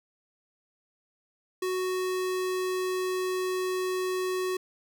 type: tone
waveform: square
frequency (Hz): 370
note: F#4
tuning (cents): 0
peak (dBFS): -28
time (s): 1.62-4.57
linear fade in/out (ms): 5
effects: none